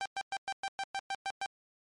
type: tone bursts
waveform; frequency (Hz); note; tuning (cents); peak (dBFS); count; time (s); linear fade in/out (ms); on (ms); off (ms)
sawtooth; 784; G5; 0; -29; 10; 0.01-1.46; 0; 46; 110
effects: low-pass 7000 Hz 12 dB/octave + MP3 48 kbps